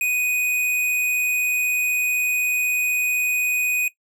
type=tone; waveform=square; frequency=2489 Hz; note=D#7; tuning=in tune; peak=-20 dBFS; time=0.01-3.88 s; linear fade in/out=2 ms; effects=noise-tail reverb RT60 0.1 s tail -17 dB re dry